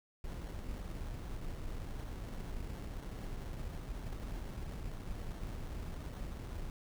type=noise with sample-and-hold; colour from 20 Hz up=brown; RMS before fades=-42 dBFS; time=0.24-6.7 s; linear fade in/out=2 ms; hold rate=2450 Hz; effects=none